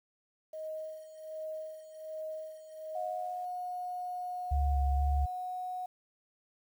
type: tone with tremolo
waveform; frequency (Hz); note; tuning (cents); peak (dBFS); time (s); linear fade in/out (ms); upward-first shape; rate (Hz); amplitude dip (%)
sine; 627; D#5; +13; -36; 0.53-3.45; 5; sine; 1.3; 75
type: tone with pitch glide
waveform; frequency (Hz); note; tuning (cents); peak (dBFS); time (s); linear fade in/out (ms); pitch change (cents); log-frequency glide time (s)
sine; 723 to 732.2; F#5 to F#5; -40 to -18; -35; 2.95-5.86; 5; +22; 4.29-5.53
type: tone with vibrato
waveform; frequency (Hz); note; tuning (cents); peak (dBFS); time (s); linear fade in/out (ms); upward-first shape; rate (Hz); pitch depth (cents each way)
sine; 69.8; C#2; +13; -26; 4.51-5.26; 10; square; 2.1; 22
effects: 10-bit